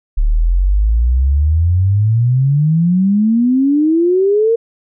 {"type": "exponential sweep", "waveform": "sine", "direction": "up", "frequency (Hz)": [35.49, 467.7], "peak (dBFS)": -9, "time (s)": [0.17, 4.56], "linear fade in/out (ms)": 10, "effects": []}